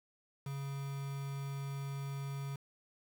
triangle tone with quantisation, 138.59 Hz, C#3, in tune, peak -36 dBFS, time 0.46-2.56 s, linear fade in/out 5 ms, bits 8, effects none

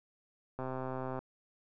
click train, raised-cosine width 1 ms, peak -25 dBFS, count 79, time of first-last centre 0.59-1.19 s, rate 130 Hz, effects none

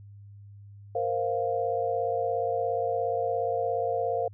sine chord, Bb suspended second, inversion none, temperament equal, 466.2 / 523.3 / 698.5 Hz, Bb4 / C5 / F5, 0 / 0 / 0 cents, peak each -30 / -30 / -29 dBFS, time 0.95-4.28 s, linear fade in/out 5 ms, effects added 101 Hz sine -45 dBFS peak until 4.33 s

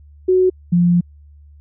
sine tone pair in turn, 370 / 174.62 Hz, F#4 / F3, 0 / 0 cents, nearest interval octave + minor second, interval 1300 cents, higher first, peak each -10 dBFS, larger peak neither, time 0.28-0.5 / 0.72-1.01 s, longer second, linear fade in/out 10 ms, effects added 73 Hz sine -41 dBFS peak until 1.6 s

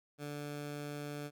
15% pulse tone, 146.2 Hz, D3, 7 cents flat, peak -34 dBFS, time 0.18-1.31 s, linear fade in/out 50 ms, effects none

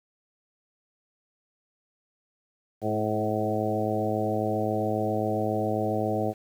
harmonic tone with a mistuned harmonic, 107.4 Hz, A2, 41 cents flat, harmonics 1 / 2 / 3 / 4 / 5 / 6 / 7, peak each -32 / -32 / -32 / -32 / -32 / -32 / -32 dBFS, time 2.81-6.34 s, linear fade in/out 50 ms, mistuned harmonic 3, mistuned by +20 cents, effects 9-bit

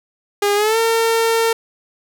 sawtooth tone with pitch glide, 407.7 to 455 Hz, G#4 to A#4, -32 to -42 cents, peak -10 dBFS, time 0.42-1.53 s, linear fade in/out 5 ms, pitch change +190 cents, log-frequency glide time 0.55-0.78 s, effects none

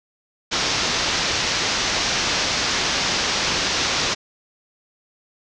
white low-pass noise, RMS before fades -22 dBFS, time 0.51-4.15 s, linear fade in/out 20 ms, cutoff 6200 Hz, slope 48 dB/octave, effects none

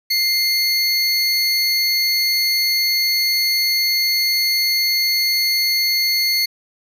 square tone pair together, 2093 / 4388 Hz, C7 / C#8, 0 / -18 cents, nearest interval octave + minor second, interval 1282 cents, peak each -22 / -17 dBFS, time 0.1-6.46 s, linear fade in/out 10 ms, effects none

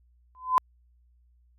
sine tone with exponential growth, 1018 Hz, C6, 48 cents flat, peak -14 dBFS, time 0.35-0.58 s, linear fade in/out 0 ms, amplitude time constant 49 ms, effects added 60 Hz sine -59 dBFS peak until 1.58 s + AAC 48 kbps

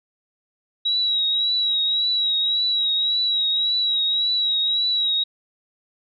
sine tone with vibrato, 3858 Hz, B7, 41 cents flat, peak -18 dBFS, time 0.85-5.24 s, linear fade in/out 10 ms, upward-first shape triangle, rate 1.8 Hz, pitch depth 49 cents each way, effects none

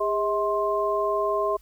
sine tone cluster, 406.6 / 640 / 1054 Hz, G#4 / D#5 / C6, -37 / +49 / +12 cents, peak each -26 dBFS, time 0-1.57 s, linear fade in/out 10 ms, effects added 50 Hz sine -51 dBFS peak until 1.61 s + white hiss -61 dBFS RMS until 1.61 s

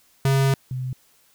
square / sine tone pair in turn, 135.8 / 128.38 Hz, C#3 / C3, -35 / -32 cents, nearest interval minor second, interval 97 cents, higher first, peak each -17 / -25 dBFS, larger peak first, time 0.25-0.54 / 0.71-0.93 s, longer first, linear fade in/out 2 ms, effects white hiss -59 dBFS RMS until 1.34 s

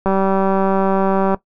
click train, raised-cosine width 1 ms, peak -4 dBFS, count 249, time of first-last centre 0.06-1.345 s, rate 193 Hz, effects noise-tail reverb RT60 0.1 s tail -17 dB re dry

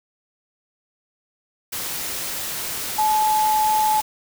sine tone in noise, 860 Hz, A5, 40 cents flat, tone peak -16 dBFS, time 2.98-4.01 s, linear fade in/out 10 ms, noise white, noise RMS -28 dBFS, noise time 1.72-4.02 s, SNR +9 dB, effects none

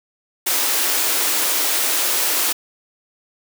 white high-pass noise, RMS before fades -19 dBFS, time 0.46-2.53 s, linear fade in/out 10 ms, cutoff 270 Hz, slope 48 dB/octave, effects none

